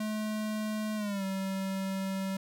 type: tone with pitch glide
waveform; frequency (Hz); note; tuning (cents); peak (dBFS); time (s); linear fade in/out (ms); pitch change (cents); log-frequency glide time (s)
square; 214.7 to 192.38; A3 to G3; -42 to -32; -32; 0-2.37; 5; -190; 0.96-1.24
effects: none